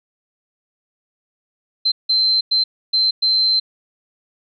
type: tone bursts at uneven times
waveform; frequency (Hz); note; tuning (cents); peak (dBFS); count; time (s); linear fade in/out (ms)
sine; 4103; C8; -35; -13; 5; 1.85-1.92 / 2.09-2.41 / 2.51-2.64 / 2.93-3.11 / 3.22-3.6; 10
effects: none